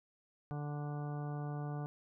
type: harmonic tone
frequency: 146.83 Hz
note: D3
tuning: in tune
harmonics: 1 / 2 / 3 / 4 / 5 / 6 / 7 / 8 / 10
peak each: -38 / -48 / -50 / -54 / -49 / -56 / -59 / -55 / -59 dBFS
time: 0.51-1.86 s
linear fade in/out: 0 ms
effects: none